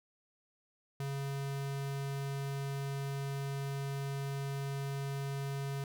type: tone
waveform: square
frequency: 138.59 Hz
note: C#3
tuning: in tune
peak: -36 dBFS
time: 1-5.84 s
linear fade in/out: 2 ms
effects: none

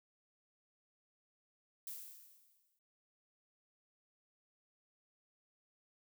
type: noise with exponential decay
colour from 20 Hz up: violet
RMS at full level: -44 dBFS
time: 1.87-2.79 s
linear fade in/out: 1 ms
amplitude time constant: 200 ms
effects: none

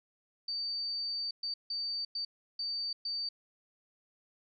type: tone bursts at uneven times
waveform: sine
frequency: 4605 Hz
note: D8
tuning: 35 cents flat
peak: -33 dBFS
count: 6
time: 0.48-1.31 / 1.43-1.54 / 1.7-2.05 / 2.15-2.25 / 2.59-2.93 / 3.05-3.29 s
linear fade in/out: 5 ms
effects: none

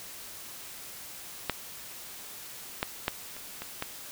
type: clicks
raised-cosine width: 0.3 ms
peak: -10 / -11 / -10 / -28 / -21 / -15 dBFS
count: 6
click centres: 1.497 / 2.829 / 3.081 / 3.366 / 3.62 / 3.824 s
effects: white hiss -44 dBFS RMS until 4.11 s

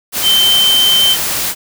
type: tone in noise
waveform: sine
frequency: 3100 Hz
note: G7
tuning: 20 cents flat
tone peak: -8 dBFS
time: 0.22-1.17 s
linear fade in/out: 50 ms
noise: white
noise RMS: -17 dBFS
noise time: 0.12-1.55 s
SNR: +6 dB
effects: none

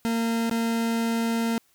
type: tone with dropouts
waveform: 40% pulse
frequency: 229.2 Hz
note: A#3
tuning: 29 cents flat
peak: -22 dBFS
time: 0.05-1.58 s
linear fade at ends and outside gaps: 0 ms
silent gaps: 0.496-0.512 s
effects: white hiss -64 dBFS RMS until 1.74 s

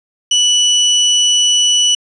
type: tone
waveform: 30% pulse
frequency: 2960 Hz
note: F#7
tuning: in tune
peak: -6 dBFS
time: 0.31-1.95 s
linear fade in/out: 5 ms
effects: resampled to 24000 Hz + 7-bit

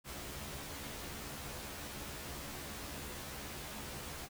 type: noise with comb filter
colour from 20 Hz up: pink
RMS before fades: -45 dBFS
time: 0.04-4.29 s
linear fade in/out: 50 ms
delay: 14 ms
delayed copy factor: +0.95
effects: none

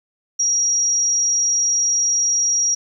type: tone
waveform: sine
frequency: 5690 Hz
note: F8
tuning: 31 cents sharp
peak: -15 dBFS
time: 0.39-2.75 s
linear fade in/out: 10 ms
effects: 9-bit

